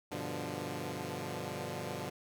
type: chord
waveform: 10% pulse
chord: G dominant seventh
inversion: none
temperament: equal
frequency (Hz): 98 / 123.47 / 146.83 / 174.61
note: G2 / B2 / D3 / F3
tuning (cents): 0 / 0 / 0 / 0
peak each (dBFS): -36 / -35 / -34 / -35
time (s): 0.11-2.1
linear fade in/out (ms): 10
effects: none